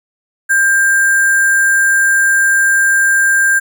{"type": "tone with sample-and-hold", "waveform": "sine", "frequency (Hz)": 1593, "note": "G6", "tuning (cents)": 27, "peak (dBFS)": -8, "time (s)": [0.49, 3.6], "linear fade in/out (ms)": 20, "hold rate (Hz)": 8820, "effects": []}